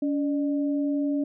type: tone pair together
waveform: sine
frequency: 284.9 / 603.7 Hz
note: C#4 / D5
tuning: +48 / +48 cents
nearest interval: octave + minor second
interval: 1300 cents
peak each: -23 / -34 dBFS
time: 0.02-1.24 s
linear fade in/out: 5 ms
effects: none